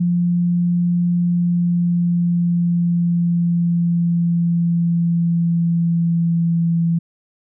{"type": "tone with pitch glide", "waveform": "sine", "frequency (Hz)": [174.61, 167.59], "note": ["F3", "E3"], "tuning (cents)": [0, 29], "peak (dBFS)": -14, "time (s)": [0, 6.99], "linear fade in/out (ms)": 10, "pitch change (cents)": -71, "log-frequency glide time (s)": [1.18, 6.86], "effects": []}